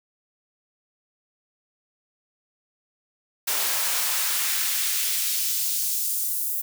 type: noise with high-pass filter sweep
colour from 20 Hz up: white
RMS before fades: -25 dBFS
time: 3.47-6.62 s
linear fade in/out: 10 ms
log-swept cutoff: 440 to 12000 Hz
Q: 0.77
effects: none